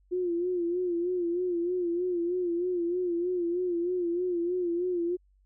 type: tone with vibrato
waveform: sine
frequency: 352.1 Hz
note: F4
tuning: 14 cents sharp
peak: -26 dBFS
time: 0.11-5.17 s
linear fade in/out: 20 ms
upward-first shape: sine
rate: 3.2 Hz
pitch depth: 66 cents each way
effects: added 48 Hz sine -61 dBFS peak until 5.45 s